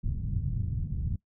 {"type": "low-pass noise", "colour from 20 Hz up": "white", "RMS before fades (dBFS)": -31, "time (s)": [0.03, 1.16], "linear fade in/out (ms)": 5, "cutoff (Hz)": 140, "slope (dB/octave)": 24, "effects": ["noise-tail reverb RT60 0.1 s tail -18 dB re dry"]}